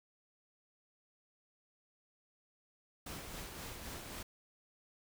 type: noise with tremolo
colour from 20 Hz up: pink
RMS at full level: -45 dBFS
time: 3.06-4.23 s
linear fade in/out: 5 ms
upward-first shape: sine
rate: 3.8 Hz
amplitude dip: 35%
effects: none